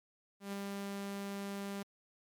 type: tone with ADSR envelope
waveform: sawtooth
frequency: 199.1 Hz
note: G3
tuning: 27 cents sharp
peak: -33 dBFS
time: 0.4-1.83 s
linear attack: 130 ms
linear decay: 5 ms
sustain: -2 dB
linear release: 9 ms
effects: MP3 96 kbps